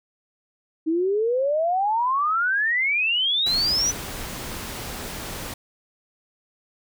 sine exponential sweep, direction up, 311.1 to 6060 Hz, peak -19 dBFS, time 0.86-3.92 s, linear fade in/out 20 ms
pink noise, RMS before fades -33 dBFS, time 3.46-5.54 s, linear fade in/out 5 ms
effects none

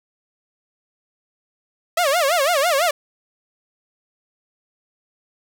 sawtooth tone with vibrato, 622.3 Hz, D#5, in tune, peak -12 dBFS, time 1.97-2.91 s, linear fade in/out 5 ms, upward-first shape sine, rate 6 Hz, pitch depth 250 cents each way, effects none

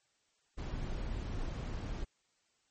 brown noise, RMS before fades -38 dBFS, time 0.57-2.05 s, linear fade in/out 20 ms, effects white hiss -75 dBFS RMS until 2.7 s + MP3 32 kbps

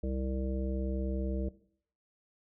harmonic tone, 65.41 Hz, C2, in tune, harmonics 1 / 3 / 5 / 7 / 9, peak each -33 / -38 / -40 / -41 / -43 dBFS, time 0.03-1.49 s, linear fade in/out 5 ms, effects noise-tail reverb RT60 0.6 s tail -18 dB re dry

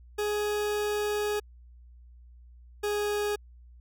40% pulse tone pair in turn, 417.3 / 414.7 Hz, G#4 / G#4, +8 / -3 cents, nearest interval unison, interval 11 cents, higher first, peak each -26 dBFS, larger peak neither, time 0.18-1.4 / 2.83-3.36 s, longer first, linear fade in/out 10 ms, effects added 60 Hz sine -49 dBFS peak until 3.8 s

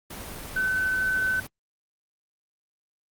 sine tone in noise, 1519 Hz, F#6, 45 cents sharp, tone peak -22 dBFS, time 0.56-1.4 s, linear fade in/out 5 ms, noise pink, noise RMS -38 dBFS, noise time 0.1-1.47 s, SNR +13 dB, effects Opus 32 kbps

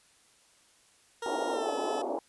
20% pulse tone with pitch glide, 466.2 to 432.5 Hz, A#4 to A4, 0 to -30 cents, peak -29 dBFS, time 1.22-2.02 s, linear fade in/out 5 ms, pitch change -130 cents, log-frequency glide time 1.5-1.7 s
white band-pass noise, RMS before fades -33 dBFS, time 1.26-2.19 s, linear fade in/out 0 ms, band 270 to 880 Hz, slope 48 dB/octave
effects white hiss -63 dBFS RMS until 2.28 s + resampled to 24000 Hz

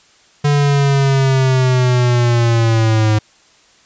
square linear sweep, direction down, 145.9 to 106.8 Hz, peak -11 dBFS, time 0.44-3.19 s, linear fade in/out 10 ms, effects white hiss -50 dBFS RMS until 3.85 s + resampled to 16000 Hz

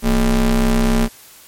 square ring-modulated tone, 98 Hz, G2, in tune, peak -10 dBFS, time 0.02-1.09 s, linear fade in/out 50 ms, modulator 130 Hz, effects white hiss -43 dBFS RMS until 1.47 s + MP3 64 kbps

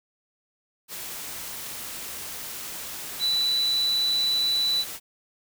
sine tone in noise, 3968 Hz, B7, 7 cents sharp, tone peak -21 dBFS, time 3.19-4.85 s, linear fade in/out 50 ms, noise white, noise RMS -36 dBFS, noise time 0.88-5 s, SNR +12 dB, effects none

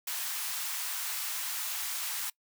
white high-pass noise, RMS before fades -35 dBFS, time 0.07-2.3 s, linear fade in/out 5 ms, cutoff 840 Hz, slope 24 dB/octave, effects noise-tail reverb RT60 0.1 s tail -23 dB re dry

